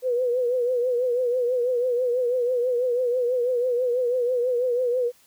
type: tone with vibrato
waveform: sine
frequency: 493.9 Hz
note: B4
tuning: in tune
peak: -20 dBFS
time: 0.02-5.12 s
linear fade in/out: 50 ms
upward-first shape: triangle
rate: 6.1 Hz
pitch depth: 85 cents each way
effects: white hiss -58 dBFS RMS until 5.26 s